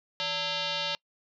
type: tone with frequency modulation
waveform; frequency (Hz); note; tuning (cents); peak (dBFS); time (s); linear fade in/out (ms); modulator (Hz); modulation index
sine; 164.81; E3; 0; -28; 0.2-0.95; 0; 739; 5.8
effects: noise-tail reverb RT60 0.1 s tail -26 dB re dry